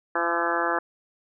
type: harmonic tone with a mistuned harmonic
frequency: 170.2 Hz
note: F3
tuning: 44 cents flat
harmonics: 2 / 3 / 4 / 5 / 6 / 7 / 8 / 9 / 10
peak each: -31 / -31 / -31 / -31 / -31 / -31 / -31 / -31 / -31 dBFS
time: 0.15-0.79 s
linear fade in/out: 5 ms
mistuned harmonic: 8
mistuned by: -31 cents
effects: none